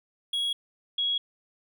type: tone pair in turn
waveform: triangle / sine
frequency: 3322 / 3322 Hz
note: G#7 / G#7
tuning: 0 / 0 cents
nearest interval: unison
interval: 0 cents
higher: neither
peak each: -24 dBFS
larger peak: neither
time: 0.33-0.53 / 0.98-1.18 s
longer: neither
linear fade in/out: 5 ms
effects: none